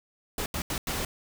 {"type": "noise bursts at uneven times", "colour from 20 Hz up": "pink", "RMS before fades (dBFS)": -31, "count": 4, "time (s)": [[0.38, 0.46], [0.54, 0.62], [0.7, 0.78], [0.87, 1.05]], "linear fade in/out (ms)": 2, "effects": []}